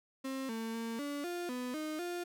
35% pulse tone with pitch steps, 266.2 / 225.5 / 228.5 / 287.3 / 350.6 / 249.5 / 308.7 / 351.2 Hz, C4 / A3 / A#3 / D4 / F4 / B3 / D#4 / F4, +30 / +43 / -34 / -38 / +7 / +18 / -14 / +10 cents, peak -35 dBFS, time 0.24-2.24 s, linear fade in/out 10 ms, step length 250 ms, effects none

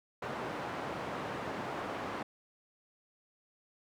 white band-pass noise, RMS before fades -39 dBFS, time 0.22-2.23 s, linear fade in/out 5 ms, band 110 to 1100 Hz, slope 12 dB/octave, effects none

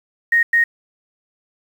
sine tone bursts at uneven times, 1864.7 Hz, A#6, in tune, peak -11 dBFS, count 2, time 0.32-0.43 / 0.53-0.64 s, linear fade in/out 5 ms, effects 7-bit

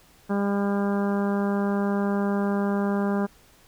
harmonic tone, 200.7 Hz, G3, 41 cents sharp, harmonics 1 / 2 / 3 / 4 / 5 / 6 / 7 / 8, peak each -23 / -29 / -33 / -35 / -37 / -39 / -40 / -41 dBFS, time 0.29-3.27 s, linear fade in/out 20 ms, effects pink hiss -56 dBFS RMS until 3.67 s

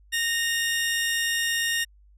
sawtooth tone pair together, 1849 / 2822 Hz, A#6 / F7, -15 / +17 cents, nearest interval perfect fifth, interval 732 cents, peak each -21 / -26 dBFS, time 0.12-1.85 s, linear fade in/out 20 ms, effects added 50 Hz sine -52 dBFS peak until 2.17 s + resampled to 32000 Hz

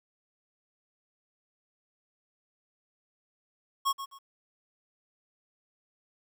square tone with echo, 1095 Hz, C#6, 22 cents flat, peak -25 dBFS, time 3.85-3.93 s, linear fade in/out 20 ms, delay 130 ms, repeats 2, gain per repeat -11 dB, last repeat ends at 4.19 s, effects 11-bit

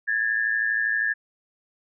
sine tone pair together, 1661.2 / 1773.8 Hz, G#6 / A6, 0 / +14 cents, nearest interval minor second, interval 114 cents, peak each -24 dBFS, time 0.07-1.14 s, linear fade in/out 20 ms, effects none

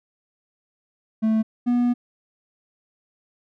triangle tone pair in turn, 220 / 243.1 Hz, A3 / B3, 0 / -27 cents, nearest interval major second, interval 173 cents, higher second, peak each -15 dBFS, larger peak neither, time 1.22-1.43 / 1.66-1.94 s, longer second, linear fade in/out 20 ms, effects none

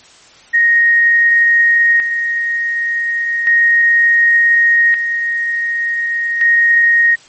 sine tone with tremolo, 1868 Hz, A#6, 3 cents sharp, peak -7 dBFS, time 0.53-7.16 s, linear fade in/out 20 ms, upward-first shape square, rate 0.34 Hz, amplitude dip 55%, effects white hiss -43 dBFS RMS until 7.28 s + MP3 32 kbps

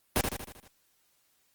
pink noise with echo, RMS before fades -25 dBFS, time 0.16-0.21 s, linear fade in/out 0 ms, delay 78 ms, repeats 6, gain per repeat -5 dB, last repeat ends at 0.678 s, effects white hiss -70 dBFS RMS until 1.54 s + Opus 32 kbps

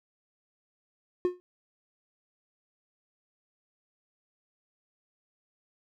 triangle tone with exponential decay, 359.3 Hz, F4, 49 cents sharp, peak -18 dBFS, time 1.25-1.4 s, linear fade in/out 0 ms, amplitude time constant 32 ms, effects none

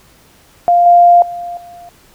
sine tone with level steps, 698.5 Hz, F5, in tune, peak -6 / -3 / -21 / -32 dBFS, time 0.68-1.89 s, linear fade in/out 0 ms, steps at 0.86 / 1.22 / 1.57 s, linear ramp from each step 2 ms, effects pink hiss -47 dBFS RMS until 2.14 s

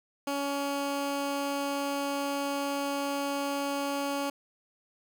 15% pulse tone, 281.1 Hz, C#4, 24 cents sharp, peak -23 dBFS, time 0.27-4.3 s, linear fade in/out 5 ms, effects none

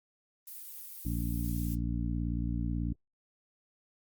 violet noise, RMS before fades -45 dBFS, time 0.47-1.75 s, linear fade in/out 5 ms
harmonic tone, 58.27 Hz, A#1, in tune, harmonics 1 / 2 / 3 / 4 / 5, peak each -33 / -36 / -38 / -39 / -40 dBFS, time 1.05-2.93 s, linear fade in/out 5 ms
effects Opus 24 kbps

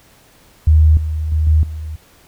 sine tone with level steps, 77.78 Hz, D#2, in tune, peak -6 / -17 / -12 / -8 / -23 dBFS, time 0.67-1.96 s, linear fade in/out 5 ms, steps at 0.97 / 1.32 / 1.47 / 1.63 s, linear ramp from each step 2 ms, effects pink hiss -49 dBFS RMS until 2.27 s

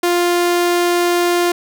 sawtooth tone, 349.9 Hz, F4, 3 cents sharp, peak -9 dBFS, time 0.03-1.52 s, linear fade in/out 5 ms, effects none

